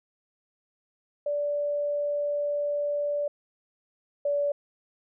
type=tone pair in turn; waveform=sine; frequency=582 / 575.6 Hz; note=D5 / D5; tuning=-16 / -35 cents; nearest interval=unison; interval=19 cents; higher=first; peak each=-25 / -23 dBFS; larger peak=second; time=1.26-3.28 / 4.25-4.52 s; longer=first; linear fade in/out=5 ms; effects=none